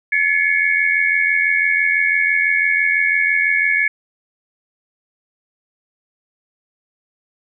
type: tone cluster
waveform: sine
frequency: 1714 / 2160 / 2246 Hz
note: A6 / C#7 / C#7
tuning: -46 / -45 / +22 cents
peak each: -18 dBFS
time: 0.12-3.88 s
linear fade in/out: 5 ms
effects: none